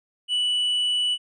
triangle tone, 2960 Hz, F#7, in tune, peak -19 dBFS, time 0.28-1.18 s, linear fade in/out 50 ms, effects resampled to 24000 Hz

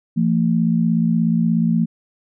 sine tone pair together, 169.46 / 226.2 Hz, E3 / A3, +48 / +48 cents, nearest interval perfect fourth, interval 500 cents, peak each -17 dBFS, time 0.16-1.86 s, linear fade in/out 20 ms, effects none

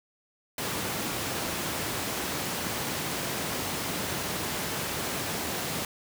pink high-pass noise, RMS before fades -32 dBFS, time 0.58-5.85 s, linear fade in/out 2 ms, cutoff 120 Hz, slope 12 dB/octave, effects none

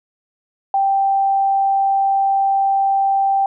sine tone, 784 Hz, G5, in tune, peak -13 dBFS, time 0.74-3.46 s, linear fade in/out 2 ms, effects none

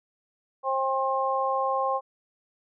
harmonic tone, 266.4 Hz, C4, 31 cents sharp, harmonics 2 / 3 / 4, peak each -28 / -28 / -27 dBFS, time 0.63-2.01 s, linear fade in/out 50 ms, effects none

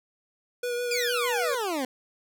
square tone with vibrato, 485.2 Hz, B4, 31 cents flat, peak -28 dBFS, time 0.63-1.55 s, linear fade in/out 5 ms, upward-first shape sine, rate 6.4 Hz, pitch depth 20 cents each way
20% pulse exponential sweep, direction down, 2500 to 246.9 Hz, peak -22 dBFS, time 0.91-1.85 s, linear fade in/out 2 ms
effects none

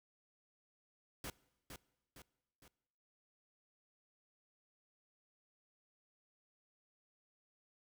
pink noise with echo, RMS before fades -45 dBFS, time 1.24-1.3 s, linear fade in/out 2 ms, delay 460 ms, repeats 3, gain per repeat -6 dB, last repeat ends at 2.68 s, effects noise-tail reverb RT60 1.0 s tail -22 dB re dry

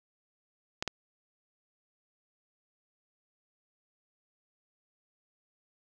clicks, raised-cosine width 0.2 ms, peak -14 dBFS, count 2, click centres 0.825 / 0.877 s, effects none

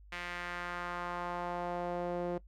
sawtooth tone with band-pass filter sweep, 175.7 Hz, F3, 11 cents sharp, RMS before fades -38 dBFS, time 0.12-2.38 s, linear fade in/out 5 ms, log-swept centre 2200 to 450 Hz, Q 1.7, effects noise-tail reverb RT60 0.1 s tail -19 dB re dry + added 50 Hz sine -53 dBFS peak until 2.47 s

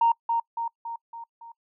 sine tone with echo, 927 Hz, A#5, 10 cents flat, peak -16 dBFS, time 0.01-0.12 s, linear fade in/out 5 ms, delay 280 ms, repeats 5, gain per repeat -5 dB, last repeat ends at 1.52 s, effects noise-tail reverb RT60 0.1 s tail -26 dB re dry + tanh soft clip ceiling -12 dBFS

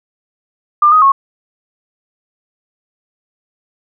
sine tone with pitch steps, 1196 / 1252 / 1094 Hz, D6 / D#6 / C#6, +31 / +10 / -23 cents, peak -5 dBFS, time 0.82-1.12 s, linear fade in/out 5 ms, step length 100 ms, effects none

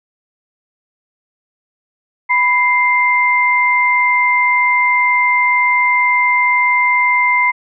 sine tone pair together, 987.8 / 2093 Hz, B5 / C7, 0 / 0 cents, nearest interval octave + minor second, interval 1300 cents, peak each -14 / -12 dBFS, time 2.29-7.52 s, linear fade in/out 20 ms, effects none

